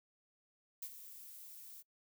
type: noise with ADSR envelope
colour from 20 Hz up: violet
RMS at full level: -42 dBFS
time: 0.82-1.83 s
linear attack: 7 ms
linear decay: 60 ms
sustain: -11 dB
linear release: 28 ms
effects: noise-tail reverb RT60 0.1 s tail -23 dB re dry